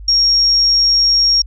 sine tone, 5570 Hz, F8, 5 cents flat, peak -9 dBFS, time 0.08-1.42 s, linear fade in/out 5 ms, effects added 50 Hz sine -29 dBFS peak until 1.46 s

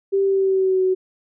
sine tone with pitch glide, 392 to 373.6 Hz, G4 to F#4, 0 to +17 cents, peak -15 dBFS, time 0.12-0.95 s, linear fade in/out 20 ms, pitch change -83 cents, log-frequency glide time 0.23-0.82 s, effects none

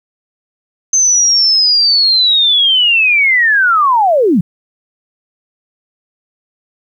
sine linear sweep, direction down, 6272 to 150 Hz, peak -7 dBFS, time 0.93-4.41 s, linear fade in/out 5 ms, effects 8-bit

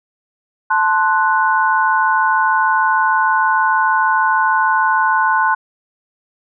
sine chord, F# diminished, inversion first, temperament equal, 880 / 1046.5 / 1480 Hz, A5 / C6 / F#6, 0 / 0 / 0 cents, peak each -16 dBFS, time 0.7-5.55 s, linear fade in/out 10 ms, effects none

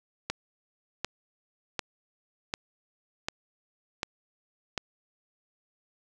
click train, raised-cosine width 0.2 ms, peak -12 dBFS, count 7, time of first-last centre 0.3-4.778 s, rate 1.34 Hz, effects none

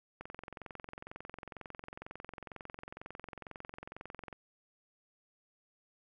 click train, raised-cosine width 0.5 ms, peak -29 dBFS, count 92, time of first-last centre 0.21-4.328 s, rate 22.1 Hz, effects none

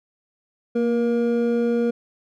triangle tone pair together, 233.6 / 474.5 Hz, A#3 / A#4, +4 / +31 cents, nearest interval octave, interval 1227 cents, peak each -19 dBFS, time 0.75-1.91 s, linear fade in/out 10 ms, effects none

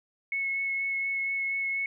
sine tone with vibrato, 2192 Hz, C#7, 20 cents flat, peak -27 dBFS, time 0.32-1.86 s, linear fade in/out 2 ms, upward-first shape sine, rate 4.2 Hz, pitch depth 10 cents each way, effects none

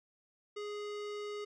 square tone with low-pass filter, 415.3 Hz, G#4, in tune, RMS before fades -41 dBFS, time 0.56-1.45 s, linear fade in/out 10 ms, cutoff 5100 Hz, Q 0.95, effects none

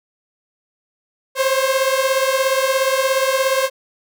sawtooth beating tone pair, 524 / 541 Hz, C5 / C#5, +2 / -42 cents, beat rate 17 Hz, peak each -14 / -15 dBFS, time 1.35-3.7 s, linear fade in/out 50 ms, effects none

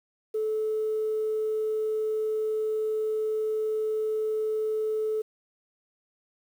sine tone, 433.9 Hz, A4, 24 cents flat, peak -24 dBFS, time 0.34-5.22 s, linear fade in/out 10 ms, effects tanh soft clip ceiling -21 dBFS + 9-bit

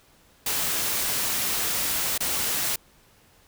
white noise with dropouts, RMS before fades -26 dBFS, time 0.46-2.76 s, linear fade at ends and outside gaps 5 ms, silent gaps 2.179-2.204 s, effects pink hiss -58 dBFS RMS until 3.47 s

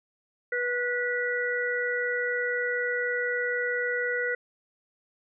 harmonic tone, 488.5 Hz, B4, 19 cents flat, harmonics 1 / 3 / 4, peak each -30 / -30 / -30 dBFS, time 0.52-4.35 s, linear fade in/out 5 ms, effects none

